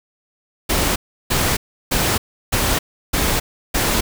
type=noise bursts; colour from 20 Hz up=pink; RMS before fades=-18 dBFS; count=6; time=0.69-4.01 s; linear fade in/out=10 ms; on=270 ms; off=340 ms; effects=none